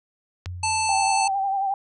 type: click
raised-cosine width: 0.2 ms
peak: -18 dBFS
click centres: 0.459 s
type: tone with exponential decay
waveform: sine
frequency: 89.3 Hz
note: F2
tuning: 39 cents sharp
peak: -28 dBFS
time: 0.46-1.57 s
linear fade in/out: 5 ms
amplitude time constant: 240 ms
type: harmonic tone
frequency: 880 Hz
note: A5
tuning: in tune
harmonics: 1 / 3 / 5 / 7 / 9 / 10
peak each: -23 / -28 / -30 / -31 / -33 / -33 dBFS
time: 0.63-1.28 s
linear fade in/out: 5 ms
type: tone with vibrato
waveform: sine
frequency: 784 Hz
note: G5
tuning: in tune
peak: -21 dBFS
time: 0.89-1.74 s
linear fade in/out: 2 ms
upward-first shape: sine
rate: 11 Hz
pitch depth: 41 cents each way
effects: none